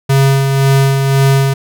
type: tone with tremolo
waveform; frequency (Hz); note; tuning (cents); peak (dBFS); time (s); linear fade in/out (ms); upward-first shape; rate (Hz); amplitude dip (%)
square; 136.4; C#3; -28; -7; 0.09-1.54; 10; sine; 1.9; 40
effects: none